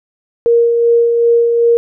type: tone with tremolo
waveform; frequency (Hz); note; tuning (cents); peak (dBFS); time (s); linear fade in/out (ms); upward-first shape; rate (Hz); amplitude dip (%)
sine; 468.6; A#4; +9; -6; 0.46-1.77; 0; sine; 2.6; 35
effects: none